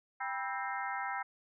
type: harmonic tone with a mistuned harmonic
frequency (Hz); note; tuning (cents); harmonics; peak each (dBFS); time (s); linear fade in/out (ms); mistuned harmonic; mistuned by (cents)
263.4; C4; +12; 3 / 4 / 5 / 6 / 7 / 8; -39 / -41 / -41 / -43 / -44 / -45; 0.2-1.23; 10; 4; -130
effects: none